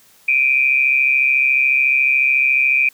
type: tone pair together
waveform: sine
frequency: 2349 / 2483 Hz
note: D7 / D#7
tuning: 0 / -4 cents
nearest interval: minor second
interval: 96 cents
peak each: -15 dBFS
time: 0.28-2.89 s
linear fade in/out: 5 ms
effects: white hiss -51 dBFS RMS until 2.93 s